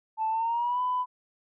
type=tone with pitch glide; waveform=sine; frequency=880 to 999.2 Hz; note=A5 to B5; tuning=0 to +20 cents; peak=-24 dBFS; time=0.17-1.06 s; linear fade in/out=50 ms; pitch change=+220 cents; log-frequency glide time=0.29-0.81 s; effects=tanh soft clip ceiling -20 dBFS